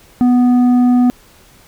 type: tone with tanh clipping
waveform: sine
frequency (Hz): 246.9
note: B3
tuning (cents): 0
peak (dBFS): -9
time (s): 0.21-1.1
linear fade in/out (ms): 0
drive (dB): 7
effects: pink hiss -46 dBFS RMS until 1.67 s